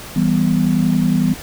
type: chord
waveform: sine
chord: E minor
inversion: none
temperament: equal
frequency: 164.81 / 196 / 246.9 Hz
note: E3 / G3 / B3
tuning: 0 / 0 / 0 cents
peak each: -17 dBFS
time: 0.16-1.34 s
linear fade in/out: 5 ms
effects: pink hiss -33 dBFS RMS until 1.42 s